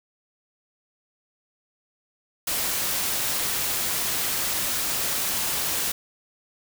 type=noise; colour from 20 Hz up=white; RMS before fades=-26 dBFS; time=2.47-5.92 s; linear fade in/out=5 ms; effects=none